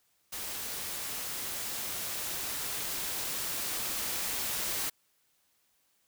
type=noise with level ramp; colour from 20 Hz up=white; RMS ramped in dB=-38 to -33 dBFS; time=0.32-4.9 s; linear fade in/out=10 ms; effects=white hiss -72 dBFS RMS until 6.07 s